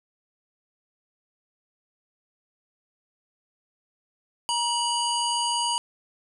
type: harmonic tone with a mistuned harmonic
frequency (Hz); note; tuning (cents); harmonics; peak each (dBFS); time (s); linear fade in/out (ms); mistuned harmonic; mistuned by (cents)
947; A#5; +27; 1 / 3 / 5 / 7 / 9 / 10; -26 / -28 / -32 / -35 / -35 / -37; 4.49-5.78; 0; 3; +62
effects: none